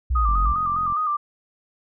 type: linear two-way sweep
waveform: sine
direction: down then up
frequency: 65.9 to 46.25 to 59.1 Hz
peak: -18 dBFS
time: 0.1-0.53 s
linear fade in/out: 10 ms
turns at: 0.4 s
type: tone with vibrato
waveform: sine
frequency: 1213 Hz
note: D#6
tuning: 44 cents flat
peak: -20 dBFS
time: 0.15-1.17 s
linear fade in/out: 10 ms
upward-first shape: square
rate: 4.9 Hz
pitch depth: 47 cents each way
type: click train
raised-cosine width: 5 ms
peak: -26 dBFS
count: 29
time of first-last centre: 0.29-0.923 s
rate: 44.2 Hz
effects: none